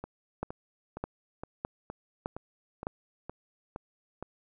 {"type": "two click trains", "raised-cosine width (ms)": 1, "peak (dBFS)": [-18, -24], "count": [5, 10], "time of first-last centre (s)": [[0.43, 2.869], [0.04, 4.226]], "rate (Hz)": [1.64, 2.15], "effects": []}